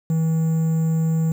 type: tone with quantisation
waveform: triangle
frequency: 161.3 Hz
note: E3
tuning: 37 cents flat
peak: -15 dBFS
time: 0.1-1.32 s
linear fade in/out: 2 ms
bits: 7
effects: none